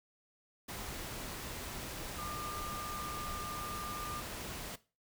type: tone in noise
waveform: sine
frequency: 1200 Hz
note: D6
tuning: 37 cents sharp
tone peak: -42 dBFS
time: 2.18-4.21 s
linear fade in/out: 10 ms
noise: pink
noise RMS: -43 dBFS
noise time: 0.68-4.76 s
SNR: -2 dB
effects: noise-tail reverb RT60 0.3 s tail -17 dB re dry